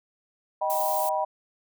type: chord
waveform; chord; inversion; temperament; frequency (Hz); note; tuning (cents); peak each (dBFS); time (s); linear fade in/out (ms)
sine; Eb augmented; none; just; 622.3 / 777.8 / 972.3; Eb5 / G5 / B5; 0 / -14 / -27; -28; 0.61-1.25; 10
type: noise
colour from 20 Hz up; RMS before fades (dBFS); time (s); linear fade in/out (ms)
violet; -32; 0.7-1.09; 0
effects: none